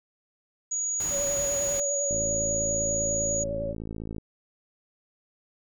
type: tone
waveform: sine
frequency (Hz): 6770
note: G#8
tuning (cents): +32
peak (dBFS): -26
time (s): 0.71-3.44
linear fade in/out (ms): 10
type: noise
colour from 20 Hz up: pink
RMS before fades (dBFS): -38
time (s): 1-1.8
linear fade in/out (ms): 2
type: tone with vibrato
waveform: sine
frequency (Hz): 566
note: C#5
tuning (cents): +36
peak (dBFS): -29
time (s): 1.1-3.75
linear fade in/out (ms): 50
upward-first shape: triangle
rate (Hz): 10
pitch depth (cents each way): 43
type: click train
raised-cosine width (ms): 3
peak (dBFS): -23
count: 115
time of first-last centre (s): 2.11-4.183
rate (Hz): 55
effects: none